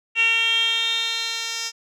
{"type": "tone with band-pass filter sweep", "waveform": "10% pulse", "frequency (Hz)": 456.7, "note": "A#4", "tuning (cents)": -36, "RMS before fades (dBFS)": -22, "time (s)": [0.15, 1.72], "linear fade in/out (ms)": 50, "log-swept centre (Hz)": [2700, 5000], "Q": 8.2, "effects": []}